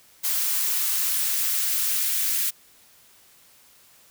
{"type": "noise with high-pass filter sweep", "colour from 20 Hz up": "blue", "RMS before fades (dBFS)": -24, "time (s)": [0.23, 2.51], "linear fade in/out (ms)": 20, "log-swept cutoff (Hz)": [860, 1600], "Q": 0.99, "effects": ["white hiss -55 dBFS RMS until 4.1 s"]}